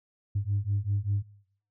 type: beating tone pair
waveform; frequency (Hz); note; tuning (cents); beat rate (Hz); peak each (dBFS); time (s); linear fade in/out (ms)
sine; 98.5 / 103.6; G2 / G#2; +9 / -4; 5.1; -28; 0.35-1.23; 10
effects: noise-tail reverb RT60 0.7 s tail -24 dB re dry + tanh soft clip ceiling -20 dBFS